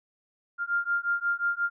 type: beating tone pair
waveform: sine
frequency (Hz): 1396.9 / 1402.5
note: F6 / F6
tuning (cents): 0 / +7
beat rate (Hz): 5.6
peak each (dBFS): -28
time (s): 0.58-1.7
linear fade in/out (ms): 50
effects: none